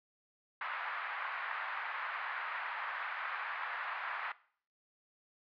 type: band-pass noise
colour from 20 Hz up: white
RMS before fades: -40 dBFS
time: 0.61-4.32 s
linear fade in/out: 2 ms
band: 880 to 1900 Hz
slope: 24 dB/octave
effects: noise-tail reverb RT60 0.5 s tail -19 dB re dry + resampled to 11025 Hz